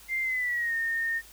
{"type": "tone with pitch glide", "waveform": "sine", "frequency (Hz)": [2093, 1832.6], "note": ["C7", "A#6"], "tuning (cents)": [0, -30], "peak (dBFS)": -26, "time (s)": [0.08, 1.22], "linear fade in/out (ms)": 50, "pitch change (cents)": -230, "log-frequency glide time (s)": [0.22, 0.75], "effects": ["added 50 Hz sine -57 dBFS peak until 1.32 s", "white hiss -52 dBFS RMS until 1.32 s"]}